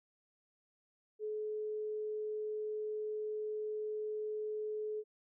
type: tone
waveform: sine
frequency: 427.4 Hz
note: G#4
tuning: 50 cents sharp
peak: -36 dBFS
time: 1.19-5.04 s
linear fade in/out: 50 ms
effects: none